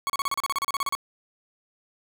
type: tone bursts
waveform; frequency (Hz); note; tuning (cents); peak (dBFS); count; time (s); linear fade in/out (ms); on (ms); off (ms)
40% pulse; 1108.7; C#6; 0; -23; 15; 0.07-0.951; 0; 27; 34
effects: none